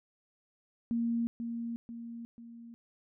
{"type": "tone with echo", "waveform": "sine", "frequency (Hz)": 233.1, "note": "A#3", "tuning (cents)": 0, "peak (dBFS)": -28, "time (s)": [0.91, 1.27], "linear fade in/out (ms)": 0, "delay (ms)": 490, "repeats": 3, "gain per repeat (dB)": -6, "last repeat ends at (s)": 2.74, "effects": []}